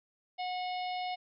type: harmonic tone with a mistuned harmonic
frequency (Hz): 729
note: F#5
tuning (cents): -26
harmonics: 1 / 3 / 4 / 5 / 6 / 7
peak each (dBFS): -34 / -44 / -46 / -48 / -50 / -51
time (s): 0.38-1.16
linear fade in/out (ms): 20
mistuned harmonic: 6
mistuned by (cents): -50
effects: none